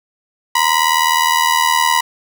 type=ring-modulated tone; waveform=sawtooth; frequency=979 Hz; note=B5; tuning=15 cents flat; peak=-5 dBFS; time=0.55-2.01 s; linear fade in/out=5 ms; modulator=39.8 Hz; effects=none